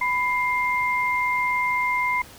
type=tone pair together; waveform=sine; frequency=993.9 / 2106 Hz; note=B5 / C7; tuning=+11 / +11 cents; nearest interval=octave + minor second; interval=1300 cents; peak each=-23 dBFS; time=0.01-2.22 s; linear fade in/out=5 ms; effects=pink hiss -45 dBFS RMS until 2.38 s